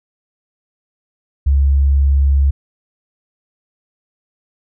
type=tone; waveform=sine; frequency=69.3 Hz; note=C#2; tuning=in tune; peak=-9 dBFS; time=1.46-2.51 s; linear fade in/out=10 ms; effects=none